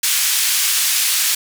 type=band-pass noise; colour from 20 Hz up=white; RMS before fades=-17 dBFS; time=0.03-1.35 s; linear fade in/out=5 ms; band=2000 to 12000 Hz; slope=12 dB/octave; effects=none